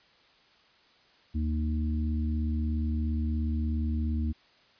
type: harmonic tone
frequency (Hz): 77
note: D#2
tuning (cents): -17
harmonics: 1 / 3 / 4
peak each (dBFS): -27 / -33 / -40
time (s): 1.34-4.33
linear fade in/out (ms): 20
effects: white hiss -61 dBFS RMS until 4.79 s + resampled to 11025 Hz